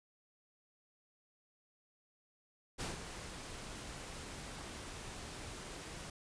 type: noise with ADSR envelope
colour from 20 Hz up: pink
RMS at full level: -39 dBFS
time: 2.78-6.1 s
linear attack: 27 ms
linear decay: 170 ms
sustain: -8 dB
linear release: 3 ms
effects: resampled to 22050 Hz